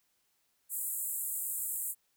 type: band-pass noise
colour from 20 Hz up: white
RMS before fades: -36 dBFS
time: 0.69-1.95 s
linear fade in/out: 50 ms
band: 7400 to 16000 Hz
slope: 96 dB/octave
effects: white hiss -75 dBFS RMS until 2.16 s